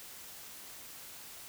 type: silence
effects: white hiss -49 dBFS RMS until 1.48 s